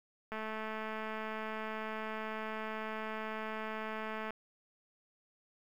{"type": "click train", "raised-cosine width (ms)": 0.5, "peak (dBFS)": -26, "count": 870, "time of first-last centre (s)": [0.32, 4.306], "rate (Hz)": 218, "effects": ["10-bit"]}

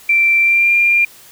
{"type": "tone with pitch glide", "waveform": "sine", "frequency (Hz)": [2349, 2394], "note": ["D7", "D7"], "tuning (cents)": [0, 33], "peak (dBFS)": -9, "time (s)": [0.09, 1.05], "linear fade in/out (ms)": 5, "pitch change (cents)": 33, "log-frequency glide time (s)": [0.41, 0.73], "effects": ["white hiss -42 dBFS RMS until 1.31 s"]}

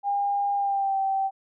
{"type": "tone with pitch glide", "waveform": "sine", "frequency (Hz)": [806, 776.3], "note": ["G5", "G5"], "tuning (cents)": [48, -17], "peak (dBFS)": -22, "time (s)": [0.03, 1.31], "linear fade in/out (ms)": 50, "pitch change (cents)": -65, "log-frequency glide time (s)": [0.55, 0.98], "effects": []}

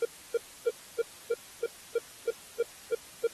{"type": "tone bursts", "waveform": "triangle", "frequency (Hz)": 466.2, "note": "A#4", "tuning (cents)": 0, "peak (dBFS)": -21, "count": 11, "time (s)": [0.02, 3.272], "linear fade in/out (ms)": 5, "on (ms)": 32, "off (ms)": 290, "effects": ["white hiss -50 dBFS RMS until 3.33 s", "AAC 32 kbps"]}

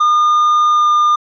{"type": "tone with pitch glide", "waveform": "triangle", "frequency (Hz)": [1214, 1207], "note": ["D#6", "D6"], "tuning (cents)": [-43, 47], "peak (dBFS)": -7, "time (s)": [0, 1.16], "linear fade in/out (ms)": 10, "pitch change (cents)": -10, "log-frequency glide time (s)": [0.71, 0.87], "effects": ["resampled to 16000 Hz"]}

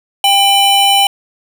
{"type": "tone pair together", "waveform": "square", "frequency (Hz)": [794, 2998], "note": ["G5", "F#7"], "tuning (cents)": [22, 22], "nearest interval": "octave + major seventh", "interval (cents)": 2300, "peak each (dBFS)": -11, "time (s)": [0.24, 1.07], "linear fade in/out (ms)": 2, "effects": []}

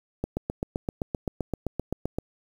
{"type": "click train", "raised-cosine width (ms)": 2, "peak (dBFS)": -14, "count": 16, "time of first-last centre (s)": [0.24, 2.186], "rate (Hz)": 7.71, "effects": ["8-bit"]}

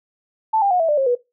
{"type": "tone with pitch steps", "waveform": "sine", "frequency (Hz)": [880, 797.7, 723.1, 655.5, 594.2, 538.6, 488.2], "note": ["A5", "G5", "F#5", "E5", "D5", "C#5", "B4"], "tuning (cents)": [0, 30, -40, -10, 20, -50, -20], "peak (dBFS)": -14, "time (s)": [0.53, 1.153], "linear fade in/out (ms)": 10, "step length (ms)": 89, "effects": ["noise-tail reverb RT60 0.2 s tail -18 dB re dry"]}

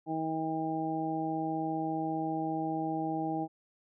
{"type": "harmonic tone", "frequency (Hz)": 159.7, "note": "D#3", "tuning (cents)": 45, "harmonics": [1, 2, 3, 4, 5], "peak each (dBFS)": [-40, -33, -44, -41, -35], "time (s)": [0.06, 3.48], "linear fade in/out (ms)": 50, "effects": []}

